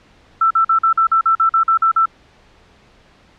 sine tone bursts, 1331 Hz, E6, 16 cents sharp, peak -10 dBFS, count 12, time 0.41-2.057 s, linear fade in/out 5 ms, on 96 ms, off 45 ms, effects pink hiss -50 dBFS RMS until 3.38 s + low-pass 4000 Hz 12 dB/octave

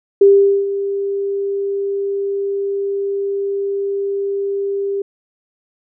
sine tone with ADSR envelope, 397.4 Hz, G4, 24 cents sharp, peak -4 dBFS, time 0.21-5.02 s, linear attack 6 ms, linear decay 440 ms, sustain -13 dB, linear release 4 ms, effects none

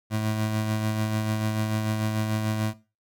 25% pulse tone with tremolo, 108.4 Hz, A2, 25 cents flat, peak -19 dBFS, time 0.1-2.74 s, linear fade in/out 50 ms, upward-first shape sine, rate 6.8 Hz, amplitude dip 35%, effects noise-tail reverb RT60 0.3 s tail -18 dB re dry

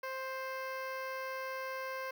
15% pulse tone with notch filter, 525 Hz, C5, 6 cents sharp, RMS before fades -40 dBFS, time 0.03-2.11 s, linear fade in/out 5 ms, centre 7900 Hz, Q 0.55, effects none

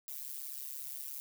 violet noise with amplitude modulation, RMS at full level -39 dBFS, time 0.08-1.2 s, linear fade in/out 0 ms, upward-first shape sine, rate 137 Hz, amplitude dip 100%, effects none

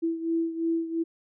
sine beating tone pair, 329.6 / 332.5 Hz, E4 / E4, 0 / +15 cents, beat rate 2.9 Hz, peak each -26 / -31 dBFS, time 0.02-1.04 s, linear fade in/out 20 ms, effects none

